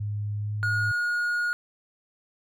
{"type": "tone with pitch glide", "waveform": "sine", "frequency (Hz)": [103.83, 105.22], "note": ["G#2", "G#2"], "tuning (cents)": [0, 23], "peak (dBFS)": -27, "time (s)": [0, 0.92], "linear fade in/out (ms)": 10, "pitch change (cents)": 23, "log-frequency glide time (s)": [0.38, 0.56]}
{"type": "tone", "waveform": "triangle", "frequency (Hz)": 1439, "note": "F#6", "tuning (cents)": -49, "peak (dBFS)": -22, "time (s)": [0.63, 1.53], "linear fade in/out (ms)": 0}
{"effects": []}